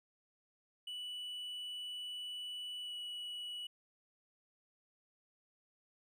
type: tone with pitch glide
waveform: triangle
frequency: 2960 to 2938 Hz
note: F#7 to F#7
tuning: 0 to -13 cents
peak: -40 dBFS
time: 0.87-3.67 s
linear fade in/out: 5 ms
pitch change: -13 cents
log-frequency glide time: 2.82-2.93 s
effects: none